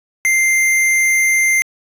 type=tone; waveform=square; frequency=2093 Hz; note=C7; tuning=in tune; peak=-12 dBFS; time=0.25-1.62 s; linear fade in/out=0 ms; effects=resampled to 32000 Hz